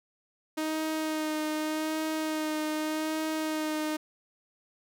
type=tone with vibrato; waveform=sawtooth; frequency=311.1 Hz; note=D#4; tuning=in tune; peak=-25 dBFS; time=0.57-3.97 s; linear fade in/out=10 ms; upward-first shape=sine; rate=0.84 Hz; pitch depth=19 cents each way; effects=none